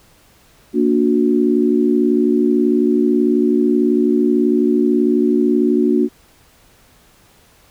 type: chord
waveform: sine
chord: Bb augmented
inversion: none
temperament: just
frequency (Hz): 233.1 / 291.4 / 364.2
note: Bb3 / D4 / F#4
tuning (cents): 0 / -13 / -27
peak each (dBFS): -16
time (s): 0.73-6.09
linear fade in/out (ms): 50
effects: pink hiss -51 dBFS RMS until 7.7 s